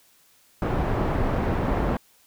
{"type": "low-pass noise", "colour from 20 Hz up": "pink", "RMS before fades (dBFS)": -24, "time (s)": [0.62, 1.97], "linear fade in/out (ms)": 2, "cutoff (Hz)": 1100, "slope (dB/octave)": 12, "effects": ["white hiss -59 dBFS RMS until 2.26 s"]}